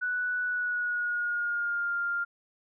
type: tone with pitch glide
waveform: sine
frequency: 1480 to 1399.4 Hz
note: F#6 to F6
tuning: 0 to +3 cents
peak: -27 dBFS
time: 0.01-2.25 s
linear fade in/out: 20 ms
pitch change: -97 cents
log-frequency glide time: 0.44-1.94 s
effects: none